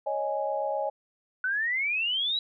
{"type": "chord", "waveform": "sine", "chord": "C# suspended second", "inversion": "none", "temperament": "equal", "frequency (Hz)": [554.4, 622.3, 830.6], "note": ["C#5", "D#5", "G#5"], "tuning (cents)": [0, 0, 0], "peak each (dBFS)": -31, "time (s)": [0.06, 0.9], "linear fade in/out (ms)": 10}
{"type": "exponential sweep", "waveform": "sine", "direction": "up", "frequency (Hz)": [1479, 3951], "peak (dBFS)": -25, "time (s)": [1.44, 2.39], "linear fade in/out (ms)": 2}
{"effects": []}